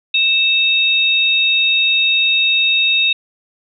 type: tone pair together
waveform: sine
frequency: 2637 / 3729 Hz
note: E7 / A#7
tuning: 0 / 0 cents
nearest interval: tritone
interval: 600 cents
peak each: -14 dBFS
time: 0.14-3.13 s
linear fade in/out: 5 ms
effects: none